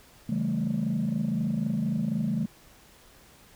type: chord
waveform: sine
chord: A dominant seventh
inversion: first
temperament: equal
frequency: 138.59 / 164.81 / 196 / 220 Hz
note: C#3 / E3 / G3 / A3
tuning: 0 / 0 / 0 / 0 cents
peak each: -32 / -30 / -30 / -27 dBFS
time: 0.29-2.46 s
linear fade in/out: 5 ms
effects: tanh soft clip ceiling -20 dBFS + pink hiss -55 dBFS RMS until 3.55 s